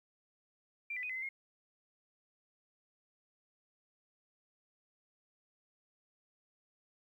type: tone with pitch steps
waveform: sine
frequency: 2364 / 1997 / 2494 / 2036 / 2063 / 2145 Hz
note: D7 / B6 / D#7 / C7 / C7 / C7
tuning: +11 / +19 / +3 / -48 / -25 / +42 cents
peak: -37 dBFS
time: 0.9-1.29 s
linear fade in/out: 5 ms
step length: 65 ms
effects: 12-bit